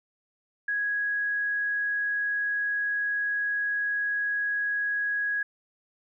sine tone, 1661.2 Hz, G#6, in tune, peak -25 dBFS, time 0.68-5.43 s, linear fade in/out 5 ms, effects none

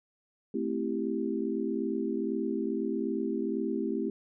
sine chord, A minor seventh, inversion none, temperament equal, 220 / 261.6 / 329.6 / 392 Hz, A3 / C4 / E4 / G4, 0 / 0 / 0 / 0 cents, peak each -34 dBFS, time 0.54-4.1 s, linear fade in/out 5 ms, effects none

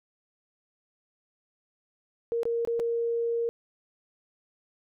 sine tone with dropouts, 466.2 Hz, A#4, in tune, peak -25 dBFS, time 2.32-3.49 s, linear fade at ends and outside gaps 0 ms, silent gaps 2.432-2.454 / 2.65-2.674 / 2.794-2.799 s, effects none

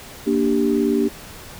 sine chord, G minor, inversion first, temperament equal with one note detuned, 234.6 / 293.7 / 392 Hz, Bb3 / D4 / G4, +11 / 0 / 0 cents, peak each -20 dBFS, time 0.26-1.09 s, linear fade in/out 20 ms, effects pink hiss -39 dBFS RMS until 1.59 s

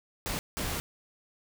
pink noise bursts at uneven times, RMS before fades -33 dBFS, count 2, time 0.26-0.39 / 0.57-0.8 s, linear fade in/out 0 ms, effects none

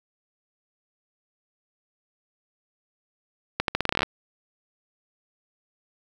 accelerating click train, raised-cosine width 0.3 ms, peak -6 dBFS, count 13, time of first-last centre 3.6-4.031 s, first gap 82 ms, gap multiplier 0.83, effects 7-bit

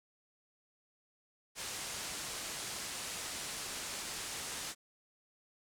white low-pass noise, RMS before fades -42 dBFS, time 1.55-4.75 s, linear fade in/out 50 ms, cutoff 9500 Hz, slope 24 dB/octave, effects none

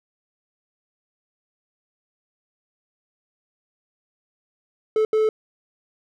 triangle tone bursts at uneven times, 434.7 Hz, A4, 21 cents flat, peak -14 dBFS, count 2, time 4.96-5.05 / 5.13-5.29 s, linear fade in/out 2 ms, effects none

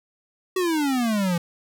square exponential sweep, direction down, 381 to 167.7 Hz, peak -21 dBFS, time 0.56-1.38 s, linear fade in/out 5 ms, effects none

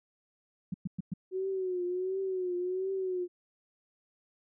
sine tone bursts, 182.2 Hz, F#3, 26 cents flat, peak -30 dBFS, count 4, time 0.72-1.138 s, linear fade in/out 5 ms, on 22 ms, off 110 ms
sine tone with vibrato, 370 Hz, F#4, in tune, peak -30 dBFS, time 1.31-3.28 s, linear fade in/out 50 ms, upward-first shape triangle, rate 1.4 Hz, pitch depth 83 cents each way
effects none

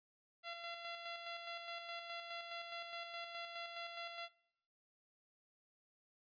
10% pulse tone with tremolo, 682 Hz, F5, 41 cents flat, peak -35 dBFS, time 0.43-4.29 s, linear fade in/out 50 ms, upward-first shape square, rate 4.8 Hz, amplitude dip 40%, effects noise-tail reverb RT60 0.8 s tail -23 dB re dry + resampled to 11025 Hz

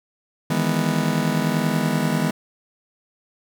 40% pulse chord, E major seventh, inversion third, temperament just, 154.51 / 164.81 / 206 / 247.2 Hz, D#3 / E3 / G#3 / B3, -12 / 0 / -14 / +2 cents, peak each -24 dBFS, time 0.5-2.31 s, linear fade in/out 5 ms, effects none

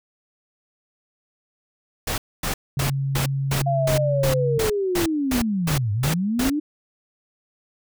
pink noise bursts, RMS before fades -25 dBFS, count 13, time 2.07-6.5 s, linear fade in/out 5 ms, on 110 ms, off 250 ms
sine tone with pitch glide, 137 to 138.03 Hz, C#3 to C#3, -20 to -7 cents, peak -21 dBFS, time 2.77-4.58 s, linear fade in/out 2 ms, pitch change +13 cents, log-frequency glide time 3.52-3.74 s
sine linear two-way sweep, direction down then up, 698.5 to 98.3 to 308.3 Hz, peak -20 dBFS, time 3.66-6.6 s, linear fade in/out 10 ms, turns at 5.92 s
effects none

